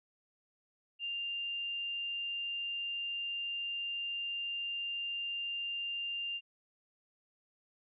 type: tone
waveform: sine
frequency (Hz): 2794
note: F7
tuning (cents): 0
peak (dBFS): -35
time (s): 0.99-6.41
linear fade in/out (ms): 50
effects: none